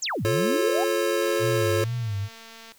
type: exponential two-way sweep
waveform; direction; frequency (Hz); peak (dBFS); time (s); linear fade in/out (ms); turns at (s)
sine; down then up; 7902 to 97.2 to 821; -25; 0.02-0.84; 5; 0.24
type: chord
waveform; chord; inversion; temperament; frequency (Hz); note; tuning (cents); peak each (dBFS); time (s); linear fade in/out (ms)
square; F augmented; none; just; 349.2 / 436.5 / 545.7; F4 / A4 / C#5; 0 / -14 / -27; -27; 0.25-1.84; 0
type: click train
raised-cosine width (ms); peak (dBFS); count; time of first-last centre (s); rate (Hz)
0.2; -28; 340; 1.22-2.72; 226
type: tone with vibrato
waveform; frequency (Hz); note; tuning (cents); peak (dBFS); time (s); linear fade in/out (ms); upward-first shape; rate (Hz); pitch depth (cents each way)
sine; 110; A2; 0; -25; 1.39-2.29; 50; sine; 2.2; 180
effects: white hiss -57 dBFS RMS until 2.78 s